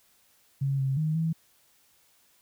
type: tone with pitch steps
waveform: sine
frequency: 137.5 / 134.4 / 155.8 / 162.4 Hz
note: C#3 / C3 / D#3 / E3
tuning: -14 / +47 / +3 / -26 cents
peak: -24 dBFS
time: 0.61-1.33 s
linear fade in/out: 10 ms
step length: 180 ms
effects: white hiss -64 dBFS RMS until 2.41 s